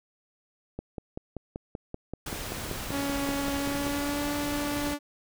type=click train; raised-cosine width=2 ms; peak=-21 dBFS; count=17; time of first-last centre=0.79-3.867 s; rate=5.2 Hz
type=noise; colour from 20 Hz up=pink; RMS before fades=-36 dBFS; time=2.26-4.94 s; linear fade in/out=5 ms
type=tone with pitch glide; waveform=sawtooth; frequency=280 to 290.4 Hz; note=C#4 to D4; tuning=+18 to -19 cents; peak=-25 dBFS; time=2.9-4.99 s; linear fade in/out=50 ms; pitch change=+63 cents; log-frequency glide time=3.56-4.31 s
effects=none